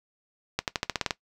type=accelerating click train; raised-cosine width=0.2 ms; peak=-8 dBFS; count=9; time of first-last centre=0.59-1.108 s; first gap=88 ms; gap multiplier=0.91; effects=noise-tail reverb RT60 0.1 s tail -18 dB re dry